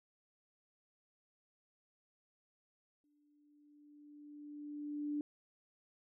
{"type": "tone with exponential growth", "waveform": "sine", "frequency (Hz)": 294.2, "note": "D4", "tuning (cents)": 3, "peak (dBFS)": -34, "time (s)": [3.04, 5.21], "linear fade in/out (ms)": 1, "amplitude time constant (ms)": 470, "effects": []}